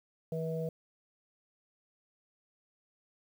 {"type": "harmonic tone", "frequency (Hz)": 161.6, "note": "E3", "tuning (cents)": -34, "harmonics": [1, 3, 4], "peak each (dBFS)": [-35, -36, -42], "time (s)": [0.32, 0.69], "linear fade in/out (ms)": 2, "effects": ["10-bit"]}